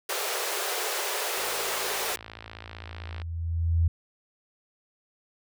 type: high-pass noise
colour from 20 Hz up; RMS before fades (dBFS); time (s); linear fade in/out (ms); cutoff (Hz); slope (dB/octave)
pink; -30; 0.09-2.16; 5; 370; 96
type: click train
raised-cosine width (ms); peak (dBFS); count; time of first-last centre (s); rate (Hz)
0.3; -24; 103; 1.38-3.218; 55.5
type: tone with exponential growth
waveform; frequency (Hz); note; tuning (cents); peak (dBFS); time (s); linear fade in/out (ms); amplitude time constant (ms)
sine; 83.3; E2; +19; -18; 2.08-3.88; 5; 390
effects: none